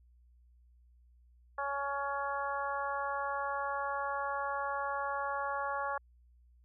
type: harmonic tone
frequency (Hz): 280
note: C#4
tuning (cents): +18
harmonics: 2 / 3 / 4 / 5 / 6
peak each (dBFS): -40 / -38 / -37 / -41 / -43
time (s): 1.58-5.98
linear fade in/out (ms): 5
effects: added 60 Hz sine -60 dBFS peak until 6.64 s